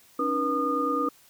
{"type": "tone cluster", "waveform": "sine", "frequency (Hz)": [277.7, 307, 483.5, 1221], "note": ["C#4", "D#4", "B4", "D#6"], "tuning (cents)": [3, -23, -37, -33], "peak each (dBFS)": [-30, -32, -30, -26], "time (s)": [0.19, 1.09], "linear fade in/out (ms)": 5, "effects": ["white hiss -57 dBFS RMS until 1.29 s"]}